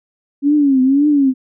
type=tone with vibrato; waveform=sine; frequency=277.2 Hz; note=C#4; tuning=in tune; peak=-9 dBFS; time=0.42-1.34 s; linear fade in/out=50 ms; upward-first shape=triangle; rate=1.9 Hz; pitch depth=150 cents each way; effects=none